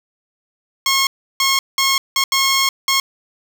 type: tone bursts at uneven times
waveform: 10% pulse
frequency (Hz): 1083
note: C#6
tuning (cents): -41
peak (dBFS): -5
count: 6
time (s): 0.86-1.07 / 1.4-1.59 / 1.78-1.98 / 2.16-2.24 / 2.32-2.69 / 2.88-3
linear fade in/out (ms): 2
effects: none